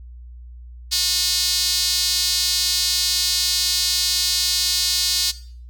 sawtooth tone with high-pass filter, 362 Hz, F#4, 38 cents flat, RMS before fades -20 dBFS, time 0.91-5.32 s, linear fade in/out 20 ms, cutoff 4500 Hz, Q 3.2, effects noise-tail reverb RT60 0.5 s tail -17 dB re dry + added 60 Hz sine -36 dBFS peak until 5.69 s

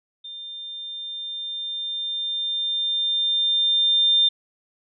sine tone with level ramp, 3600 Hz, A7, 39 cents sharp, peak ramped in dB -34 to -14 dBFS, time 0.24-4.29 s, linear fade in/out 10 ms, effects none

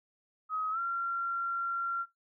sine tone with pitch glide, 1267 to 1373.7 Hz, D#6 to F6, +31 to -29 cents, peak -30 dBFS, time 0.49-2.06 s, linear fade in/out 50 ms, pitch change +140 cents, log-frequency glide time 0.71-0.79 s, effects noise-tail reverb RT60 0.2 s tail -21 dB re dry

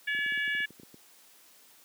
harmonic tone, 570 Hz, C#5, 48 cents sharp, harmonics 3 / 4 / 5 / 6, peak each -29 / -35 / -38 / -43 dBFS, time 0.07-0.66 s, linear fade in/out 10 ms
clicks, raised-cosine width 3 ms, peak -34 dBFS, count 12, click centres 0.149 / 0.189 / 0.262 / 0.322 / 0.376 / 0.478 / 0.55 / 0.604 / 0.706 / 0.798 / 0.833 / 0.943 s
effects white hiss -58 dBFS RMS until 1.84 s + high-pass 200 Hz 12 dB/octave

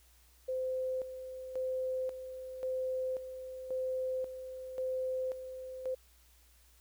sine tone with tremolo, 516 Hz, C5, 24 cents flat, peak -32 dBFS, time 0.48-5.95 s, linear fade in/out 10 ms, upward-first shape square, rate 0.93 Hz, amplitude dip 65%, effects added 60 Hz sine -63 dBFS peak until 6.8 s + white hiss -66 dBFS RMS until 6.8 s

